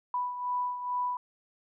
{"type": "beating tone pair", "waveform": "sine", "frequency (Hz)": [987.8, 990.1], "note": ["B5", "B5"], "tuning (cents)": [0, 4], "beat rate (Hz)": 2.3, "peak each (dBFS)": [-30, -37], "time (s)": [0.14, 1.17], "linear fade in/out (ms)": 2, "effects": []}